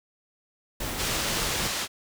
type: noise with tremolo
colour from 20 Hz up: pink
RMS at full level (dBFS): -31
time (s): 0.8-1.68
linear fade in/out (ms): 5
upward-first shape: triangle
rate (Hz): 3.8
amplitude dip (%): 25
type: low-pass noise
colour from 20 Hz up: white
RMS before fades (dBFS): -30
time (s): 0.96-1.88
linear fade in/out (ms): 50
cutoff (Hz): 6400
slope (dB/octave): 12
effects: none